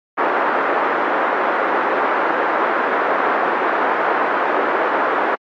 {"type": "band-pass noise", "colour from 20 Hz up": "white", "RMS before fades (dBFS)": -18, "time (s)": [0.17, 5.36], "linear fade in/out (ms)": 20, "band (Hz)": [310, 1500], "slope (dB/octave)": 24, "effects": ["AAC 64 kbps"]}